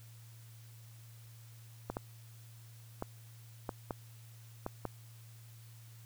clicks, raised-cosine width 1 ms, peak -22 dBFS, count 7, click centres 1.9 / 1.969 / 3.024 / 3.692 / 3.908 / 4.664 / 4.853 s, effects added 114 Hz sine -52 dBFS peak until 6.05 s + white hiss -62 dBFS RMS until 6.05 s

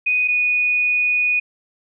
sine tone pair in turn, 2489 / 2475 Hz, D#7 / D#7, 0 / -10 cents, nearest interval unison, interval 10 cents, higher first, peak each -15 dBFS, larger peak neither, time 0.06-0.28 / 0.28-1.4 s, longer second, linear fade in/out 10 ms, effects none

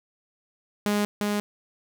sawtooth tone pair in turn, 206.8 / 206.8 Hz, G#3 / G#3, -7 / -7 cents, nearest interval unison, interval 0 cents, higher neither, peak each -18 / -20 dBFS, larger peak first, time 0.86-1.05 / 1.21-1.4 s, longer neither, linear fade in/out 0 ms, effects none

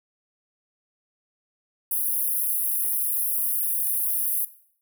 pink high-pass noise, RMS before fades -25 dBFS, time 1.91-4.45 s, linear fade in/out 5 ms, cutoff 10000 Hz, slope 96 dB/octave, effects noise-tail reverb RT60 0.6 s tail -17 dB re dry

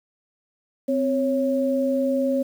sine tone pair together, 260 / 550.9 Hz, C4 / C#5, -11 / -11 cents, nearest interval octave + minor second, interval 1300 cents, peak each -22 dBFS, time 0.88-2.43 s, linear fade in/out 10 ms, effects 8-bit

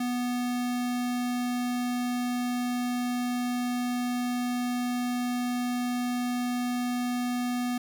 square tone, 245.8 Hz, B3, 8 cents flat, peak -28 dBFS, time 0-7.78 s, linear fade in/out 5 ms, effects 9-bit

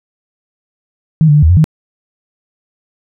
sine tone with pitch steps, 158.2 / 147.4 / 148.8 / 79.3 / 90 / 156.1 Hz, D#3 / D3 / D3 / D#2 / F#2 / D#3, +29 / +7 / +23 / +33 / -47 / +6 cents, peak -4 dBFS, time 1.21-1.642 s, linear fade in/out 0 ms, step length 72 ms, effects none

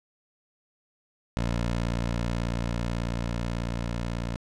15% pulse tone with level ramp, 58.27 Hz, A#1, in tune, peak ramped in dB -19 to -23 dBFS, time 1.37-4.36 s, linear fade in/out 0 ms, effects low-pass 7000 Hz 12 dB/octave

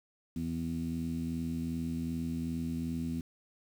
15% pulse tone with low-pass filter, 82.6 Hz, E2, 4 cents sharp, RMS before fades -35 dBFS, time 0.36-3.21 s, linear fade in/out 5 ms, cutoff 230 Hz, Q 4, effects 9-bit

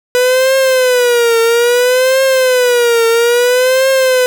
45% pulse tone with vibrato, 493.9 Hz, B4, in tune, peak -8 dBFS, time 0.15-4.26 s, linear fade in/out 0 ms, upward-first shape triangle, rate 0.6 Hz, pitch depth 140 cents each way, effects none

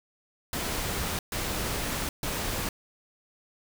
pink noise bursts at uneven times, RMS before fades -31 dBFS, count 3, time 0.53-1.19 / 1.32-2.09 / 2.23-2.69 s, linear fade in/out 2 ms, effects none

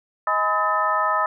sine tone cluster, 630 / 831 / 1009 / 1273 / 1781 Hz, D#5 / G#5 / B5 / D#6 / A6, +21 / +1 / +37 / +39 / +21 cents, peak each -27 / -28 / -24 / -21 / -28 dBFS, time 0.27-1.26 s, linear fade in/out 2 ms, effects none

